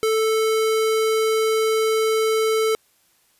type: tone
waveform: square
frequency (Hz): 440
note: A4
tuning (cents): 0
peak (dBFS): -18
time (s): 0.03-2.75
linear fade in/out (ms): 0
effects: white hiss -61 dBFS RMS until 3.39 s + resampled to 32000 Hz